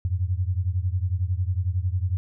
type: beating tone pair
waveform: sine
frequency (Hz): 87.31 / 98.31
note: F2 / G2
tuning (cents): 0 / +5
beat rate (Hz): 11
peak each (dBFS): -24 / -26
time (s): 0.05-2.17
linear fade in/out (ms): 0
effects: none